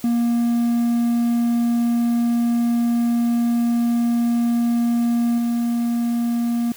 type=tone with level steps; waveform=triangle; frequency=236 Hz; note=A#3; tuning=22 cents sharp; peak=-14 / -16 dBFS; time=0.04-6.72 s; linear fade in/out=2 ms; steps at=5.38 s; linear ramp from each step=2 ms; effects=white hiss -42 dBFS RMS until 6.76 s